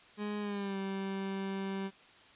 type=tone with pitch glide; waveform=30% pulse; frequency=208.1 to 194.16 Hz; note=G#3 to G3; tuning=+4 to -16 cents; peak=-32 dBFS; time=0.17-1.91 s; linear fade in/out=50 ms; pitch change=-120 cents; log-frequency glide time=0.4-0.77 s; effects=white hiss -58 dBFS RMS until 2.35 s + resampled to 8000 Hz